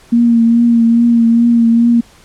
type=tone with vibrato; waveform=sine; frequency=233.1 Hz; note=A#3; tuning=in tune; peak=-6 dBFS; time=0.12-2.01 s; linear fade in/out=10 ms; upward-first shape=triangle; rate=2.4 Hz; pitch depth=33 cents each way; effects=pink hiss -44 dBFS RMS until 2.24 s + low-pass 10000 Hz 12 dB/octave